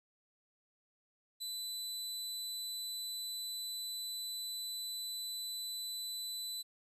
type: tone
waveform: sawtooth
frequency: 4000 Hz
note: B7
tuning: 21 cents sharp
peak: -36 dBFS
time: 1.4-6.63 s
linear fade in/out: 20 ms
effects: resampled to 32000 Hz + 12-bit